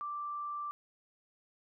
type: tone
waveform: sine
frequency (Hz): 1174.7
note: D6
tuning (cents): 0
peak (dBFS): -36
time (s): 0.01-0.71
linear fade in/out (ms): 0
effects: none